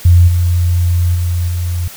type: tone with level steps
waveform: sine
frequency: 87.31 Hz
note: F2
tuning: in tune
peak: -3 / -9 / -12 / -14 dBFS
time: 0.05-1.88 s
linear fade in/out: 5 ms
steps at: 0.27 / 1.14 / 1.47 s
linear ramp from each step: 20 ms
effects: white hiss -33 dBFS RMS until 1.96 s